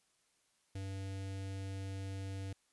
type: tone with notch filter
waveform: square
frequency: 96.9 Hz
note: G2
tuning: 20 cents flat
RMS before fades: -42 dBFS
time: 0.75-2.53 s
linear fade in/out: 5 ms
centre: 1100 Hz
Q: 1.3
effects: white hiss -75 dBFS RMS until 2.72 s + resampled to 24000 Hz